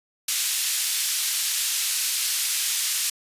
white band-pass noise, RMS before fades -25 dBFS, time 0.28-3.1 s, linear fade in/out 5 ms, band 2600 to 11000 Hz, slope 12 dB/octave, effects resampled to 32000 Hz

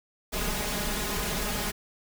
pink noise with comb filter, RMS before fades -30 dBFS, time 0.32-1.72 s, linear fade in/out 20 ms, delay 4.8 ms, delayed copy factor +1, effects none

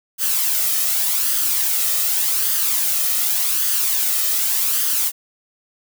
blue noise with flanger, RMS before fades -19 dBFS, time 0.18-5.12 s, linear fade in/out 50 ms, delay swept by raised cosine 0.62 to 1.62 ms, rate 0.86 Hz, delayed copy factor +0.5, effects none

